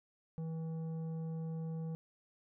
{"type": "tone with tanh clipping", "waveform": "sine", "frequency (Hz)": 161.9, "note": "E3", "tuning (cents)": -31, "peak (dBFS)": -39, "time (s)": [0.38, 1.95], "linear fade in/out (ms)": 0, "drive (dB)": 9, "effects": []}